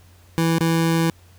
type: tone with dropouts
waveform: 25% pulse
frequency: 164.81 Hz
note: E3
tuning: in tune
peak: -13 dBFS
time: 0.38-1.1 s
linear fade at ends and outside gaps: 0 ms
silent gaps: 0.584-0.607 s
effects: added 89 Hz sine -48 dBFS peak until 1.38 s + pink hiss -55 dBFS RMS until 1.38 s